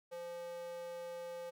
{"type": "tone with high-pass filter", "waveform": "square", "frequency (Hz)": 172.4, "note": "F3", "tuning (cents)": -22, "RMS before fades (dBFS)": -45, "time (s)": [0.11, 1.51], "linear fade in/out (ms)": 20, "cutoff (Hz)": 560, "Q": 5.9, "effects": []}